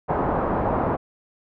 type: low-pass noise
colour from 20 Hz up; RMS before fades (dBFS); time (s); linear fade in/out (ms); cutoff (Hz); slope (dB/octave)
white; -23; 0.08-0.97; 20; 1000; 24
effects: none